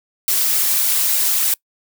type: noise with flanger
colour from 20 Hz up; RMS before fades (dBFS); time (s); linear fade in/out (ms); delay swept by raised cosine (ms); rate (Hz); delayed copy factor
blue; -17; 0.28-1.54; 2; 1.3 to 5.9; 3.4; +1
effects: noise-tail reverb RT60 0.1 s tail -24 dB re dry